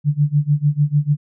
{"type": "tone with tremolo", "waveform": "sine", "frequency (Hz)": 146.83, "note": "D3", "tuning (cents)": 0, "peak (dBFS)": -10, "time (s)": [0.04, 1.17], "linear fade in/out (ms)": 50, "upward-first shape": "sine", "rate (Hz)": 6.7, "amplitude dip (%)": 95, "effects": []}